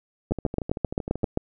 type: two click trains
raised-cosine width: 2 ms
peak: -9 / -17 dBFS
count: 9 / 13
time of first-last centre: 0.32-1.374 / 0.31-1.233 s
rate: 7.59 / 13 Hz
effects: none